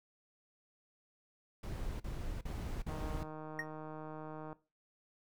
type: noise bursts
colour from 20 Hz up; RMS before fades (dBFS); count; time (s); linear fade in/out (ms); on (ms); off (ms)
brown; -40; 4; 1.63-3.233; 5; 370; 41
type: click train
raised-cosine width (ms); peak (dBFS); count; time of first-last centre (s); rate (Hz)
1; -33; 255; 2.89-4.529; 155
type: tone with exponential decay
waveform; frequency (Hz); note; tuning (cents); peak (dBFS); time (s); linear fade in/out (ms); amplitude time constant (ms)
triangle; 1864.7; A#6; 0; -30; 3.59-3.67; 2; 16
effects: noise-tail reverb RT60 0.3 s tail -18 dB re dry